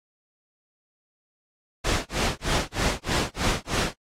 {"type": "noise with tremolo", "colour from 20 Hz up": "pink", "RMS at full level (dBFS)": -23, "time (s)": [1.84, 3.96], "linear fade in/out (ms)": 10, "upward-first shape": "sine", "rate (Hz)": 3.2, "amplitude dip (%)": 100, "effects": ["low-pass 7000 Hz 12 dB/octave", "AAC 48 kbps"]}